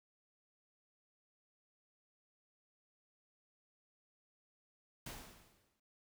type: noise with exponential decay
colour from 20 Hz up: pink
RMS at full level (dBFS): -45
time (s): 5.06-5.8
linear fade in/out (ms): 5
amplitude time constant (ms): 160
effects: none